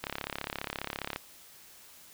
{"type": "click train", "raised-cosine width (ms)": 0.3, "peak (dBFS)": -17, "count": 40, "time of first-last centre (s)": [0.04, 1.161], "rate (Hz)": 34.8, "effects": ["white hiss -54 dBFS RMS until 2.13 s"]}